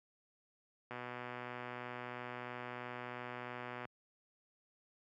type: click train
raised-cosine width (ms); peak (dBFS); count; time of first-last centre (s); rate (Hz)
0.5; -29; 363; 0.91-3.853; 123
effects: high-pass 100 Hz 12 dB/octave